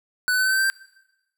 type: tone with pitch steps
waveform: square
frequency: 1492 / 1505 / 1518.1 / 1531.3 / 1544.6 / 1558.1 / 1571.6 Hz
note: F#6 / F#6 / F#6 / G6 / G6 / G6 / G6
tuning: +14 / +29 / +44 / -41 / -26 / -11 / +4 cents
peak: -19 dBFS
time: 0.28-0.7 s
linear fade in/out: 0 ms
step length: 60 ms
effects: noise-tail reverb RT60 1.0 s tail -22 dB re dry